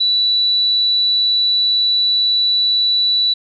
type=tone; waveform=sine; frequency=3951 Hz; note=B7; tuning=in tune; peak=-12 dBFS; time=0-3.34 s; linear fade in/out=10 ms; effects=none